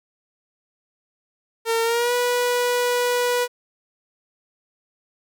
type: tone with pitch glide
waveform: sawtooth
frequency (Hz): 456.4 to 489.2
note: A#4 to B4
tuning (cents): -37 to -16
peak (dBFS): -15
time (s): 1.65-3.48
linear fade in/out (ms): 50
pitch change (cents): +121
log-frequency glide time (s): 1.83-2.13
effects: none